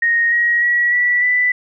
sine tone with pitch steps, 1864.7 / 1894 / 1923.8 / 1954 / 1984.7 Hz, A#6 / A#6 / B6 / B6 / B6, 0 / +27 / -46 / -19 / +8 cents, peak -12 dBFS, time 0.02-1.52 s, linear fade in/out 5 ms, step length 300 ms, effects none

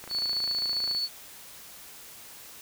click train, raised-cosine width 0.5 ms, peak -27 dBFS, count 26, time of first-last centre 0.04-0.949 s, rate 27.5 Hz
sine tone with tremolo, 4435 Hz, C#8, in tune, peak -25 dBFS, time 0.09-1.09 s, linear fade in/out 50 ms, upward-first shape sine, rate 15 Hz, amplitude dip 30%
effects white hiss -47 dBFS RMS until 2.61 s

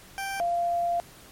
20% pulse / sine tone pair in turn, 784 / 692 Hz, G5 / F5, 0 / -16 cents, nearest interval major second, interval 216 cents, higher first, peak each -25 / -23 dBFS, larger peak second, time 0.18-0.4 / 0.4-1 s, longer second, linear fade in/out 0 ms, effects pink hiss -50 dBFS RMS until 1.31 s + MP3 64 kbps

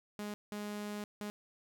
sawtooth tone bursts at uneven times, 207.7 Hz, G#3, in tune, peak -35 dBFS, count 3, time 0.19-0.34 / 0.52-1.04 / 1.21-1.3 s, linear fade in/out 0 ms, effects 11-bit

